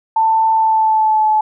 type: tone with pitch glide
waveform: sine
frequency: 889 to 861.7 Hz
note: A5 to A5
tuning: +18 to -36 cents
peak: -10 dBFS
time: 0.16-1.41 s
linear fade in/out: 5 ms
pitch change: -54 cents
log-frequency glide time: 0.52-1.28 s
effects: none